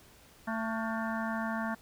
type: harmonic tone with a mistuned harmonic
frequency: 223.3 Hz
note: A3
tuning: 26 cents sharp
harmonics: 1 / 3 / 4 / 5 / 6 / 7 / 8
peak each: -34 / -39 / -40 / -41 / -42 / -42 / -43 dBFS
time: 0.47-1.75 s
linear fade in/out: 10 ms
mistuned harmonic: 6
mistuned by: +100 cents
effects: pink hiss -58 dBFS RMS until 1.81 s